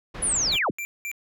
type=low-pass noise; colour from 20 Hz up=pink; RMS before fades=-36 dBFS; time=0.14-0.57 s; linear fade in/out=10 ms; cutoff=2700 Hz; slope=12 dB/octave
type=linear sweep; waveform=sine; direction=down; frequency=10250 to 32.8 Hz; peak=-21 dBFS; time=0.22-0.71 s; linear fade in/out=10 ms
type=tone bursts; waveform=square; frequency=2355 Hz; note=D7; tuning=4 cents sharp; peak=-30 dBFS; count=3; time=0.52-1.115 s; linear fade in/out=0 ms; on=65 ms; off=200 ms
effects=none